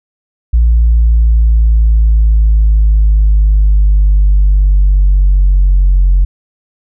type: linear sweep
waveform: sine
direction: down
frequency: 57.7 to 45.24 Hz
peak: -3 dBFS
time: 0.53-6.25 s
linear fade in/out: 10 ms
effects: tanh soft clip ceiling -2 dBFS